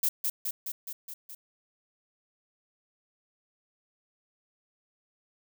violet noise with echo, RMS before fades -26 dBFS, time 0.03-0.09 s, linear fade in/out 5 ms, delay 210 ms, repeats 6, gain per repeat -3 dB, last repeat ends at 1.35 s, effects none

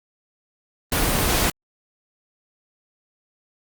pink noise, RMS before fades -20 dBFS, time 0.92-1.5 s, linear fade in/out 2 ms, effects Opus 24 kbps

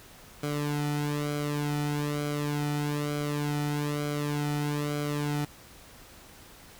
sawtooth tone with flanger, 146.83 Hz, D3, in tune, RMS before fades -30 dBFS, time 0.43-5.45 s, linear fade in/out 5 ms, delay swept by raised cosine 1.1 to 1.85 ms, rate 1.1 Hz, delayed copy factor -0.75, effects pink hiss -51 dBFS RMS until 6.79 s

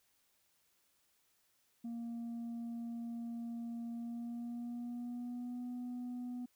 sine tone with pitch glide, 233.6 to 246.1 Hz, A#3 to B3, +4 to -6 cents, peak -37 dBFS, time 1.84-6.46 s, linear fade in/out 10 ms, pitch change +90 cents, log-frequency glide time 3.91-5.67 s, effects tanh soft clip ceiling -39 dBFS + white hiss -75 dBFS RMS until 6.55 s

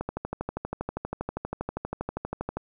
click train, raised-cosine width 1 ms, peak -16 dBFS, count 33, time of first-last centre 0.01-2.57 s, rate 12.5 Hz, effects none

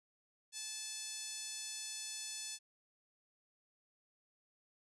5% pulse tone with high-pass filter, 871 Hz, A5, 18 cents flat, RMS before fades -44 dBFS, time 0.52-2.59 s, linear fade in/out 50 ms, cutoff 2900 Hz, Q 0.56, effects resampled to 22050 Hz

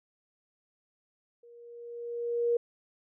sine tone with level ramp, 473.1 Hz, A#4, 26 cents sharp, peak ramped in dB -52 to -22 dBFS, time 1.43-2.57 s, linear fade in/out 5 ms, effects none

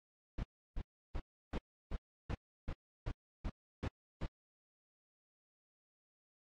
brown noise bursts, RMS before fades -38 dBFS, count 11, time 0.38-4.263 s, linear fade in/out 5 ms, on 53 ms, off 330 ms, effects low-pass 4000 Hz 12 dB/octave + AAC 48 kbps

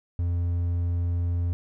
triangle tone, 86.7 Hz, F2, 12 cents flat, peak -21 dBFS, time 0.19-1.53 s, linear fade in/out 0 ms, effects none

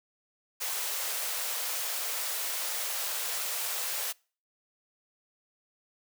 white high-pass noise, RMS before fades -33 dBFS, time 0.6-4.13 s, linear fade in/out 20 ms, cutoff 450 Hz, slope 48 dB/octave, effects noise-tail reverb RT60 0.4 s tail -26 dB re dry

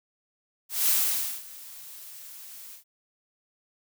blue noise with ADSR envelope, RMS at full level -22 dBFS, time 0.69-2.84 s, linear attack 190 ms, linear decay 540 ms, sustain -22 dB, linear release 110 ms, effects none

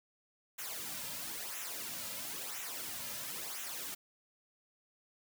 white noise with flanger, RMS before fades -42 dBFS, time 0.58-3.95 s, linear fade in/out 10 ms, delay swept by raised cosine 0.21 to 2.71 ms, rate 0.99 Hz, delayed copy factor -0.7, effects none

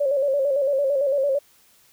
sine tone with vibrato, 554.4 Hz, C#5, in tune, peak -18 dBFS, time 0-1.39 s, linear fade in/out 10 ms, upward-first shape square, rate 8.9 Hz, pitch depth 63 cents each way, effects white hiss -57 dBFS RMS until 1.92 s

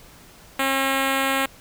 5% pulse tone with notch filter, 270 Hz, C#4, 45 cents flat, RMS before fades -22 dBFS, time 0.59-1.46 s, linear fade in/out 5 ms, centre 5600 Hz, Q 0.92, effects pink hiss -48 dBFS RMS until 1.6 s

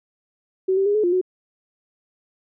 sine tone with pitch steps, 377.4 / 388.6 / 409.4 / 427 / 351.3 / 368.3 Hz, F#4 / G4 / G#4 / G#4 / F4 / F#4, +34 / -15 / -25 / +48 / +10 / -8 cents, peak -16 dBFS, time 0.68-1.214 s, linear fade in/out 10 ms, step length 89 ms, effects none

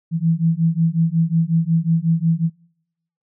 sine beating tone pair, 162 / 167.5 Hz, E3 / E3, -30 / +28 cents, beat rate 5.5 Hz, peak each -18 dBFS, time 0.11-2.5 s, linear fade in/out 50 ms, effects noise-tail reverb RT60 0.8 s tail -26 dB re dry

